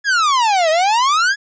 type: exponential two-way sweep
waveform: 45% pulse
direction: down then up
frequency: 1711 to 617 to 1711 Hz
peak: -12 dBFS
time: 0.04-1.36 s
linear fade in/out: 50 ms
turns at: 0.7 s
effects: resampled to 16000 Hz